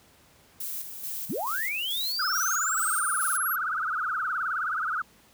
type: noise with tremolo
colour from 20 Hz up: violet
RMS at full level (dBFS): -34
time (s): 0.6-3.37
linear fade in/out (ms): 5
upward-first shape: square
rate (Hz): 2.3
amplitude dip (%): 50
type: linear sweep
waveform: sine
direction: up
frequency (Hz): 119.6 to 11840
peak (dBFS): -28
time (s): 1.29-3.56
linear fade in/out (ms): 10
type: tone with vibrato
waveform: sine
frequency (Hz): 1371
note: F6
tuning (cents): -32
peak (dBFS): -26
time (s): 2.19-5.02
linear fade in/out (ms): 5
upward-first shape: triangle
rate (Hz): 19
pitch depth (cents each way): 240
effects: pink hiss -58 dBFS RMS until 5.33 s + high-pass 60 Hz 12 dB/octave